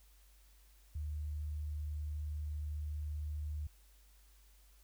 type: tone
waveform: sine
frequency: 75.2 Hz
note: D2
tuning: 42 cents sharp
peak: -37 dBFS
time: 0.95-3.67 s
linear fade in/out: 5 ms
effects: added 50 Hz sine -61 dBFS peak until 4.83 s + white hiss -69 dBFS RMS until 4.83 s